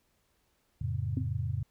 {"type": "chord", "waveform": "sine", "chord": "F augmented", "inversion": "none", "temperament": "just", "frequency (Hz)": [87.31, 109.13, 136.42], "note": ["F2", "A2", "C#3"], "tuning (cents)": [0, -14, -27], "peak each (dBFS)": [-35, -33, -35], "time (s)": [0.81, 1.63], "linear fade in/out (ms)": 5}
{"type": "tone with exponential decay", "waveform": "sine", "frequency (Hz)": 258.2, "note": "C4", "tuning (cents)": -23, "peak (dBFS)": -28, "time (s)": [1.17, 1.3], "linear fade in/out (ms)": 2, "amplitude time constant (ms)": 28}
{"effects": ["pink hiss -73 dBFS RMS until 1.7 s"]}